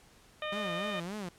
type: harmonic tone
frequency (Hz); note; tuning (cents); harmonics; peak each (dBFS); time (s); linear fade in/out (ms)
610; D#5; -34; 1 / 2 / 3 / 4 / 5 / 6; -37 / -40 / -42 / -43 / -44 / -45; 0.42-1; 2
type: tone with vibrato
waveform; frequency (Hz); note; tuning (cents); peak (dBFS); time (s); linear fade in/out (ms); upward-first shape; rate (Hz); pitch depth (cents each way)
sawtooth; 190; F#3; +46; -33; 0.52-1.29; 5; sine; 3.5; 210
effects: pink hiss -60 dBFS RMS until 1.38 s + low-pass 11000 Hz 12 dB/octave